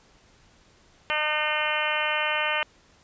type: harmonic tone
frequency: 303.8 Hz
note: D#4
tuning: 41 cents flat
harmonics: 2 / 3 / 4 / 5 / 6 / 7 / 8 / 9 / 10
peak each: -32 / -32 / -32 / -32 / -32 / -32 / -32 / -32 / -32 dBFS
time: 1.1-2.63 s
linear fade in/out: 0 ms
effects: pink hiss -58 dBFS RMS until 3.03 s + resampled to 16000 Hz